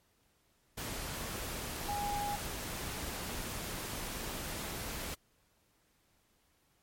sine tone in noise, 820 Hz, G#5, 22 cents flat, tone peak -34 dBFS, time 1.88-2.36 s, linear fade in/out 10 ms, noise pink, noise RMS -40 dBFS, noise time 0.77-5.15 s, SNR +3 dB, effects pink hiss -72 dBFS RMS until 6.82 s + MP3 64 kbps

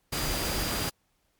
sine tone in noise, 4800 Hz, D8, 37 cents sharp, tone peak -38 dBFS, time 0.12-0.9 s, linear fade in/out 10 ms, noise pink, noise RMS -30 dBFS, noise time 0.12-0.9 s, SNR -11 dB, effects pink hiss -72 dBFS RMS until 1.39 s + MP3 96 kbps

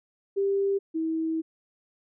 sine tone pair in turn, 395.2 / 322.2 Hz, G4 / E4, +14 / -39 cents, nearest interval major third, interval 353 cents, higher first, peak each -22 / -25 dBFS, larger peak first, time 0.36-0.79 / 0.94-1.42 s, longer second, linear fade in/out 20 ms, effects none

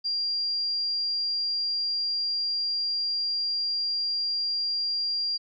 sine tone, 4770 Hz, D8, 26 cents sharp, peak -25 dBFS, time 0.04-5.38 s, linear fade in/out 20 ms, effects none

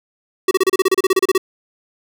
square tone bursts, 378.8 Hz, F#4, 41 cents sharp, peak -11 dBFS, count 15, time 0.48-1.379 s, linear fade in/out 5 ms, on 31 ms, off 31 ms, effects none

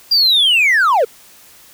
triangle linear sweep, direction down, 4842 to 417.3 Hz, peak -7 dBFS, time 0.11-1.05 s, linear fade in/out 10 ms, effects tanh soft clip ceiling -4 dBFS + white hiss -44 dBFS RMS until 1.73 s

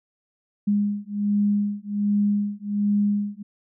sine beating tone pair, 204.4 / 205.7 Hz, G#3 / G#3, -27 / -16 cents, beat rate 1.3 Hz, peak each -23 dBFS, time 0.67-3.43 s, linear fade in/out 10 ms, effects none

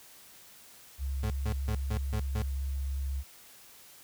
sine tone, 68.1 Hz, C#2, 30 cents flat, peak -30 dBFS, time 0.98-3.24 s, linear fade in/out 50 ms
35% pulse tone bursts, 107.5 Hz, A2, 40 cents flat, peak -29 dBFS, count 6, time 1.23-2.424 s, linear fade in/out 5 ms, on 74 ms, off 150 ms
effects white hiss -54 dBFS RMS until 4.03 s

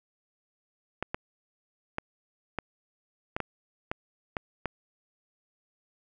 clicks, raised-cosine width 0.5 ms, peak -15 dBFS, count 9, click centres 1.026 / 1.145 / 1.984 / 2.587 / 3.365 / 3.403 / 3.915 / 4.368 / 4.657 s, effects none

